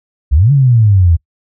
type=exponential two-way sweep; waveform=sine; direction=up then down; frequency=60.7 to 145.8 to 79.8 Hz; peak=-5 dBFS; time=0.31-1.17 s; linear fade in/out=20 ms; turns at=0.52 s; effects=noise-tail reverb RT60 0.1 s tail -24 dB re dry